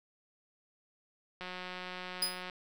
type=click train; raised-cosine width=0.3 ms; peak=-26 dBFS; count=199; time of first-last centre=1.41-2.498 s; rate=182 Hz
type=tone with exponential decay; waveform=sawtooth; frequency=4978 Hz; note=D#8; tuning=in tune; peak=-23 dBFS; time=2.22-2.43 s; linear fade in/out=5 ms; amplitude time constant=45 ms
effects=none